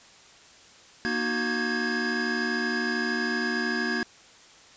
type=tone cluster; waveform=square; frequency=236.9 / 308.4 / 368.3 / 1594 / 1667 Hz; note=A#3 / D#4 / F#4 / G6 / G#6; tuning=+28 / -15 / -8 / +28 / +6 cents; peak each=-31 / -37 / -34 / -35 / -30 dBFS; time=1.05-4.03 s; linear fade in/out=0 ms; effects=white hiss -52 dBFS RMS until 4.76 s + resampled to 16000 Hz